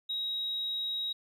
sine tone, 3810 Hz, A#7, 37 cents sharp, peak -30 dBFS, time 0.09-1.13 s, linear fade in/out 10 ms, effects tanh soft clip ceiling -27 dBFS + 11-bit

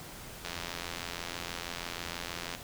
click train, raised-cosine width 0.2 ms, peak -19 dBFS, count 182, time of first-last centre 0.45-2.55 s, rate 86.2 Hz, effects pink hiss -46 dBFS RMS until 2.63 s

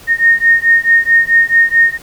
sine beating tone pair, 1843 / 1847.6 Hz, A#6 / A#6, -20 / -16 cents, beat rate 4.6 Hz, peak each -10 dBFS, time 0.07-1.98 s, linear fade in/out 50 ms, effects pink hiss -38 dBFS RMS until 2.02 s

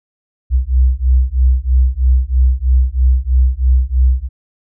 sine beating tone pair, 62.2 / 65.3 Hz, B1 / C2, +13 / -3 cents, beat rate 3.1 Hz, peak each -12 dBFS, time 0.5-4.29 s, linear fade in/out 50 ms, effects none

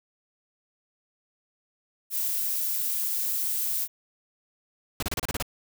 violet noise, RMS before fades -28 dBFS, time 2.1-3.88 s, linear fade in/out 50 ms
pink noise bursts, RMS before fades -29 dBFS, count 8, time 5-5.425 s, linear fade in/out 2 ms, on 26 ms, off 31 ms
effects none

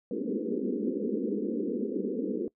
pink band-pass noise, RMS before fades -31 dBFS, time 0.11-2.48 s, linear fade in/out 2 ms, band 200 to 490 Hz, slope 96 dB/octave, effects noise-tail reverb RT60 0.1 s tail -23 dB re dry

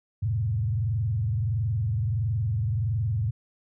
sine tone with frequency modulation, 108.7 Hz, A2, 21 cents flat, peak -23 dBFS, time 0.22-3.31 s, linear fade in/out 10 ms, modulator 21.5 Hz, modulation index 0.93, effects none

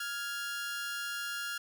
sawtooth tone pair together, 1400 / 1664.9 Hz, F6 / G#6, +4 / +4 cents, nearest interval minor third, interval 300 cents, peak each -33 / -37 dBFS, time 0-1.58 s, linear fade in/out 5 ms, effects none

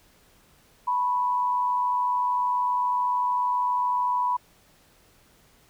sine tone with amplitude modulation, 987 Hz, B5, 1 cent flat, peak -19 dBFS, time 0.87-4.37 s, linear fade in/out 10 ms, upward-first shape sine, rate 100 Hz, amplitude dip 55%, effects pink hiss -59 dBFS RMS until 5.69 s

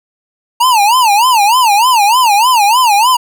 square tone with vibrato, 910 Hz, A#5, 42 cents flat, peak -7 dBFS, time 0.6-3.17 s, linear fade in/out 10 ms, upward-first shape sine, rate 3.3 Hz, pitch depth 220 cents each way, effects none

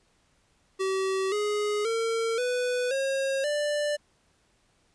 square tone with pitch steps, 382.5 / 417.1 / 454.9 / 496 / 540.9 / 589.9 Hz, G4 / G#4 / A#4 / B4 / C#5 / D5, -42 / +7 / -42 / +7 / -43 / +8 cents, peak -26 dBFS, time 0.79-3.97 s, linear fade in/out 20 ms, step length 530 ms, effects pink hiss -67 dBFS RMS until 4.94 s + resampled to 22050 Hz

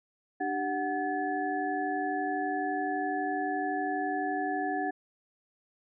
sine tone cluster, 297.8 / 389.7 / 741 / 1719 Hz, D4 / G4 / F#5 / A6, +24 / -10 / +2 / -41 cents, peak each -34 / -37 / -31 / -37 dBFS, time 0.4-4.91 s, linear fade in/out 10 ms, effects none

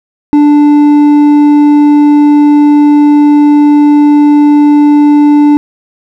sine tone with hard clipping, 293.7 Hz, D4, in tune, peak -3 dBFS, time 0.33-5.57 s, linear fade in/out 0 ms, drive 5 dB, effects none

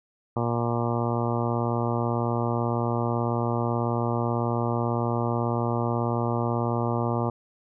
harmonic tone, 118.2 Hz, A#2, 24 cents sharp, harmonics 1 / 2 / 3 / 4 / 5 / 6 / 7 / 8 / 9 / 10, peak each -27 / -30 / -32 / -33 / -34 / -35 / -35 / -36 / -37 / -37 dBFS, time 0.36-7.3 s, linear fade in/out 5 ms, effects none

